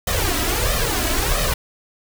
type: noise with flanger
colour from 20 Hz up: pink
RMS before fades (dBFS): -20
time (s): 0.07-1.54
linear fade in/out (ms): 5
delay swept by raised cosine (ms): 1.6 to 3.1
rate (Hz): 1.5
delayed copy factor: +0.8
effects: none